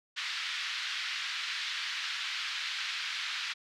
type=band-pass noise; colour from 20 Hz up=white; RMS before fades=-36 dBFS; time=0.16-3.54 s; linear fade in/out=20 ms; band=1400 to 4200 Hz; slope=24 dB/octave; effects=none